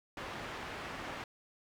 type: low-pass noise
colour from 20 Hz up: white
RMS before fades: -43 dBFS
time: 0.17-1.24 s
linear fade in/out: 2 ms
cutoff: 1800 Hz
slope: 12 dB/octave
effects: none